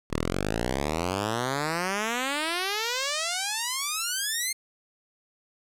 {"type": "exponential sweep", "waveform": "5% pulse", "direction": "up", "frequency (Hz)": [36.71, 2150], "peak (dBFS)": -15, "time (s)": [0.1, 4.53], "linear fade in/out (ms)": 10, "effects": ["low-pass 11000 Hz 12 dB/octave", "9-bit"]}